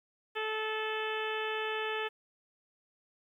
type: harmonic tone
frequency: 435.4 Hz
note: A4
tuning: 18 cents flat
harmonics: 1 / 2 / 3 / 4 / 5 / 6 / 7 / 8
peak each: -36 / -40 / -41 / -39 / -46 / -41 / -43 / -48 dBFS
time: 0.35-2.09 s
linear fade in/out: 20 ms
effects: 11-bit